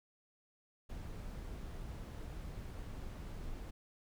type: noise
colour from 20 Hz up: brown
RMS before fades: -45 dBFS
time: 0.89-3.71 s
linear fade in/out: 10 ms
effects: none